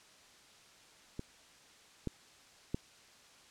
clicks, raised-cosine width 3 ms, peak -26 / -22 / -20 dBFS, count 3, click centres 1.194 / 2.073 / 2.745 s, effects white hiss -60 dBFS RMS until 3.5 s + low-pass 7000 Hz 12 dB/octave

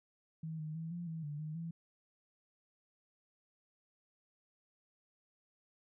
sine tone with pitch steps, 160.1 / 154.7 / 162.7 / 173.1 / 161.9 / 147.2 / 154.4 / 166 Hz, D#3 / D#3 / E3 / F3 / E3 / D3 / D#3 / E3, +50 / -10 / -22 / -15 / -31 / +4 / -13 / +12 cents, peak -39 dBFS, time 0.43-1.71 s, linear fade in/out 5 ms, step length 160 ms, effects none

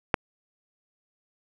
click, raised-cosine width 0.5 ms, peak -4 dBFS, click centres 0.142 s, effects none

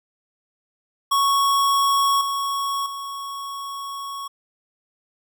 square tone with level steps, 1108.7 Hz, C#6, in tune, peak -17 / -23 / -30 dBFS, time 1.11-4.28 s, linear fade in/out 10 ms, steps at 2.21 / 2.86 s, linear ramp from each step 2 ms, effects none

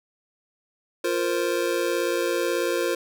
square chord, F suspended fourth, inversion none, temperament just, 349.2 / 465.6 / 523.8 Hz, F4 / Bb4 / C5, 0 / -2 / +2 cents, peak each -27 / -28 / -28 dBFS, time 1.04-2.95 s, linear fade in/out 5 ms, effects none

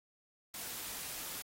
white noise, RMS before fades -43 dBFS, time 0.54-1.42 s, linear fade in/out 2 ms, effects AAC 48 kbps

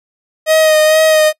45% pulse tone with vibrato, 625 Hz, D#5, 8 cents sharp, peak -7 dBFS, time 0.46-1.33 s, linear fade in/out 50 ms, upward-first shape sine, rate 2.2 Hz, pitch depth 24 cents each way, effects noise-tail reverb RT60 0.1 s tail -23 dB re dry + resampled to 32000 Hz

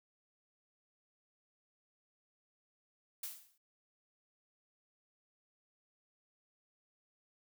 blue noise with exponential decay, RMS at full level -39 dBFS, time 3.23-3.58 s, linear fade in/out 5 ms, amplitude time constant 75 ms, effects none

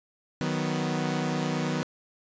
sawtooth chord, B major, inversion first, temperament equal, 155.56 / 185 / 246.9 Hz, D#3 / F#3 / B3, 0 / 0 / 0 cents, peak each -26 / -28 / -27 dBFS, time 0.41-1.83 s, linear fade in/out 0 ms, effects resampled to 16000 Hz

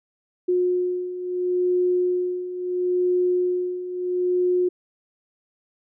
sine beating tone pair, 360 / 360.74 Hz, F#4 / F#4, -47 / -44 cents, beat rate 0.74 Hz, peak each -26 / -21 dBFS, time 0.48-4.69 s, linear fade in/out 10 ms, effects none

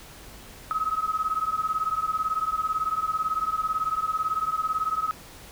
sine beating tone pair, 1268 / 1286 Hz, D#6 / E6, +32 / -43 cents, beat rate 18 Hz, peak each -27 dBFS, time 0.71-5.11 s, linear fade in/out 0 ms, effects added 50 Hz sine -55 dBFS peak until 5.51 s + pink hiss -46 dBFS RMS until 5.51 s

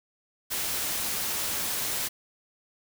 white noise, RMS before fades -30 dBFS, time 0.5-2.09 s, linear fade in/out 20 ms, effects none

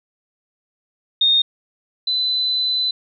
sine tone pair in turn, 3685 / 4015 Hz, A#7 / B7, -21 / +28 cents, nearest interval minor second, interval 149 cents, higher second, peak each -12 / -17 dBFS, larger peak first, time 1.21-1.42 / 2.07-2.91 s, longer second, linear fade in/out 5 ms, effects none

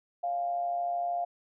sine tone with amplitude modulation, 698.5 Hz, F5, in tune, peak -26 dBFS, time 0.23-1.25 s, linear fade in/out 10 ms, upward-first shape sine, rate 133 Hz, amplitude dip 45%, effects none

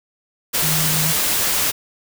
sine tone in noise, 155.56 Hz, D#3, in tune, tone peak -22 dBFS, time 0.62-1.13 s, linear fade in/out 20 ms, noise white, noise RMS -19 dBFS, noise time 0.53-1.72 s, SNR -6 dB, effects none

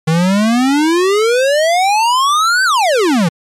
square exponential two-way sweep, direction up then down, 155.56 to 1568 to 155.56 Hz, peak -10 dBFS, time 0.07-3.29 s, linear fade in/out 10 ms, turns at 2.64 s, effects low-pass 9000 Hz 12 dB/octave + MP3 96 kbps

